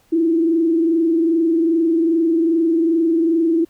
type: tone with frequency modulation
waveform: sine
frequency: 329.6 Hz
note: E4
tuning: in tune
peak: -13 dBFS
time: 0.12-3.65 s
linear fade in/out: 10 ms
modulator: 22.5 Hz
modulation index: 0.59
effects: pink hiss -58 dBFS RMS until 3.69 s